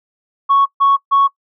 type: tone bursts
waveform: sine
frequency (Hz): 1108.7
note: C#6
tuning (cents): 0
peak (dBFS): -7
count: 3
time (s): 0.49-1.28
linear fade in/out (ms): 20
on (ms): 170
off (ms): 140
effects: noise-tail reverb RT60 0.1 s tail -22 dB re dry + tanh soft clip ceiling -5 dBFS